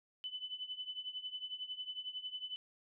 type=tone with tremolo; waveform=sine; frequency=3008 Hz; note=F#7; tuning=28 cents sharp; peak=-37 dBFS; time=0.24-2.56 s; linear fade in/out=0 ms; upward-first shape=triangle; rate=11 Hz; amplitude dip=90%; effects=none